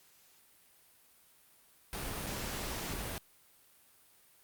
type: noise with dropouts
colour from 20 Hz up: pink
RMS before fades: -39 dBFS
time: 1.93-3.18 s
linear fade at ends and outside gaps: 0 ms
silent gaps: 2.262-2.266 s
effects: white hiss -64 dBFS RMS until 4.43 s + Opus 48 kbps